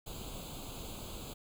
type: noise with comb filter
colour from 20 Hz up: pink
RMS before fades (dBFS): -44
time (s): 0.06-1.34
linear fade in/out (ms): 10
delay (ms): 0.27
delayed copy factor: +0.9
effects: none